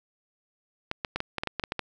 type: clicks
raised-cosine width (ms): 0.3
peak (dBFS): -13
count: 11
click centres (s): 0.914 / 1.048 / 1.16 / 1.204 / 1.383 / 1.435 / 1.473 / 1.597 / 1.638 / 1.721 / 1.793
effects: none